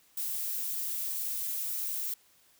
violet noise, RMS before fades -34 dBFS, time 0.17-2.14 s, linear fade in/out 5 ms, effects white hiss -64 dBFS RMS until 2.59 s

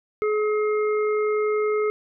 harmonic tone, 424.7 Hz, G#4, 39 cents sharp, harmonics 1 / 3 / 5, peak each -20 / -30 / -34 dBFS, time 0.22-1.9 s, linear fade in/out 0 ms, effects none

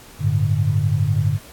sine chord, G suspended second, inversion none, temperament equal, 98 / 110 / 146.83 Hz, G2 / A2 / D3, 0 / 0 / 0 cents, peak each -20 dBFS, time 0.19-1.39 s, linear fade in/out 50 ms, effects pink hiss -43 dBFS RMS until 1.52 s + AAC 64 kbps

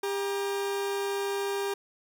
40% pulse tone pair together, 399.1 / 949.2 Hz, G4 / A#5, +31 / +31 cents, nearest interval octave + minor third, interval 1500 cents, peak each -28 / -37 dBFS, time 0.03-1.74 s, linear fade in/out 5 ms, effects none

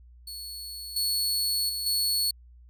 sawtooth tone with level steps, 4400 Hz, C#8, 14 cents flat, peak -34 / -22 / -27 / -21 dBFS, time 0.27-2.31 s, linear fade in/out 5 ms, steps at 0.96 / 1.69 / 1.86 s, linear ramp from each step 5 ms, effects added 60 Hz sine -49 dBFS peak until 2.69 s

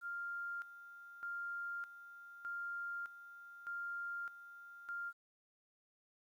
sine tone with tremolo, 1396.9 Hz, F6, in tune, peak -40 dBFS, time 0.01-5.13 s, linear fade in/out 50 ms, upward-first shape square, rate 0.82 Hz, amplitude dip 75%, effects 12-bit

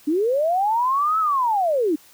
sine linear two-way sweep, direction up then down, 281.5 to 1318.5 to 281.5 Hz, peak -17 dBFS, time 0.07-1.96 s, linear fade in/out 10 ms, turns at 1.19 s, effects white hiss -51 dBFS RMS until 2.13 s

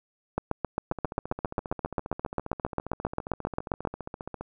two click trains, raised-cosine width 1 ms, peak -12 / -21 dBFS, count 27 / 53, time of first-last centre 0.38-3.851 / 0.92-4.41 s, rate 7.49 / 14.9 Hz, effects none

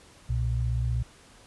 sine tone pair together, 63.3 / 119.34 Hz, B1 / A#2, +43 / +41 cents, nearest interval major seventh, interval 1098 cents, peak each -27 dBFS, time 0.29-1.03 s, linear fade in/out 10 ms, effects pink hiss -54 dBFS RMS until 1.46 s + resampled to 24000 Hz

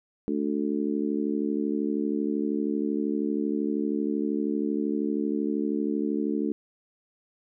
harmonic tone, 72.8 Hz, D2, 15 cents flat, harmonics 3 / 4 / 5 / 6, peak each -29 / -28 / -32 / -34 dBFS, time 0.28-6.52 s, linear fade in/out 0 ms, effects none

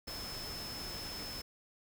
sine tone in noise, 5240 Hz, E8, 11 cents flat, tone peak -43 dBFS, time 0.07-1.42 s, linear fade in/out 10 ms, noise pink, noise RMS -45 dBFS, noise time 0.07-1.42 s, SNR -1 dB, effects none

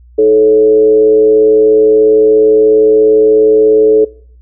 sine tone with frequency modulation, 433.1 Hz, A4, 27 cents flat, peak -4 dBFS, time 0.18-4.05 s, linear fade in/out 10 ms, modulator 117 Hz, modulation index 0.46, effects noise-tail reverb RT60 0.6 s tail -22 dB re dry + added 60 Hz sine -37 dBFS peak until 4.41 s

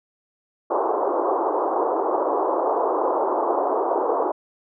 pink band-pass noise, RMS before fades -22 dBFS, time 0.7-4.32 s, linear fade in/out 10 ms, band 340 to 1100 Hz, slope 48 dB/octave, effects none

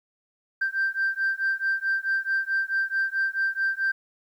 sine beating tone pair, 1568 / 1572.6 Hz, G6 / G6, 0 / +5 cents, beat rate 4.6 Hz, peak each -25 dBFS, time 0.61-3.92 s, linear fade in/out 10 ms, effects tanh soft clip ceiling -18 dBFS + 10-bit

